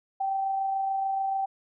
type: tone with amplitude modulation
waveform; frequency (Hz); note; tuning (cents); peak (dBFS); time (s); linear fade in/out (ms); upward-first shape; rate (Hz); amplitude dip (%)
sine; 777; G5; -16; -24; 0.2-1.46; 10; sine; 26.9; 25
effects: none